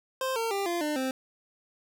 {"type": "tone with pitch steps", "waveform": "25% pulse", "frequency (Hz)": [523.3, 455.6, 396.6, 345.2, 300.6, 261.6], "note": ["C5", "A#4", "G4", "F4", "D4", "C4"], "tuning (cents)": [0, -40, 20, -20, 40, 0], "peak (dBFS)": -24, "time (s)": [0.21, 1.11], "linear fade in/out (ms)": 2, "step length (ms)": 150, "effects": []}